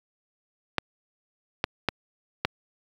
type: clicks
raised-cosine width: 0.3 ms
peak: -6 dBFS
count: 4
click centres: 0.783 / 1.641 / 1.887 / 2.45 s
effects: high-pass 60 Hz 12 dB/octave + 8-bit